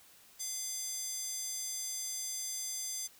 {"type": "tone with high-pass filter", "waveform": "square", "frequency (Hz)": 690, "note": "F5", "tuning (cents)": -21, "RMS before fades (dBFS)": -39, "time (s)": [0.39, 3.08], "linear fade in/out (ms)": 20, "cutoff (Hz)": 6300, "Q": 2.5, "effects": ["white hiss -60 dBFS RMS until 3.19 s"]}